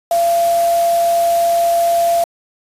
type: tone in noise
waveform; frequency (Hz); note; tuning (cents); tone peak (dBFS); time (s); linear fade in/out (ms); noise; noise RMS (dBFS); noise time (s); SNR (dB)
sine; 683; F5; -39; -11; 0.11-2.24; 2; white; -28; 0.11-2.24; +14
effects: resampled to 32000 Hz

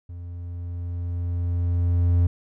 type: tone with level ramp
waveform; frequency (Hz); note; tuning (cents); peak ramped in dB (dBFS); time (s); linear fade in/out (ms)
triangle; 87.1; F2; -4; -32 to -13; 0.09-2.27; 5
effects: none

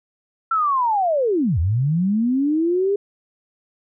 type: linear two-way sweep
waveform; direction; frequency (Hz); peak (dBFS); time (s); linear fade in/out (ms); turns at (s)
sine; down then up; 1358 to 76.2 to 409.9; -16; 0.51-2.96; 5; 1.59
effects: none

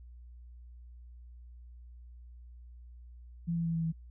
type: tone with pitch steps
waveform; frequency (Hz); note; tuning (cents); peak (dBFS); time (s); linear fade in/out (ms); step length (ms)
sine; 169.1 / 167.54 / 166 / 164.48 / 162.96; E3 / E3 / E3 / E3 / E3; +44 / +28 / +12 / -4 / -20; -29; 3.47-3.925; 20; 91
effects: added 60 Hz sine -48 dBFS peak until 4.1 s

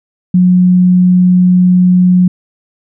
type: tone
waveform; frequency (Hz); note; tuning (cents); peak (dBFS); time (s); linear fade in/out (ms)
sine; 181.1; F#3; -37; -4; 0.34-2.28; 5
effects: none

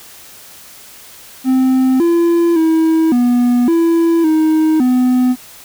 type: tone with pitch steps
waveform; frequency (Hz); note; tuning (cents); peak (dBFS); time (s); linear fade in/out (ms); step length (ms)
triangle; 260 / 339.9 / 322.2 / 243.8 / 333.5 / 314.2 / 251.8; C4 / F4 / E4 / B3 / E4 / D#4 / B3; -11 / -47 / -39 / -22 / +20 / +17 / +34; -7; 1.44-5.36; 50; 560
effects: white hiss -38 dBFS RMS until 5.64 s

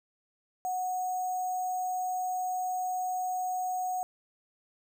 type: tone with sample-and-hold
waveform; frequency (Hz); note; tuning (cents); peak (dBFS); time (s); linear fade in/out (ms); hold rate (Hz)
sine; 737; F#5; -7; -29; 0.65-4.03; 0; 7350
effects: none

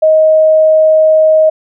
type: tone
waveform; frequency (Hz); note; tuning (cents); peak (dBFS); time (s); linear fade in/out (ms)
sine; 628; D#5; +16; -4; 0.02-1.5; 10
effects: none

